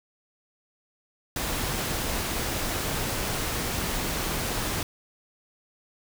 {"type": "noise", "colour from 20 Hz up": "pink", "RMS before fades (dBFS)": -29, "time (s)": [1.36, 4.83], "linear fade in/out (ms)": 2, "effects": []}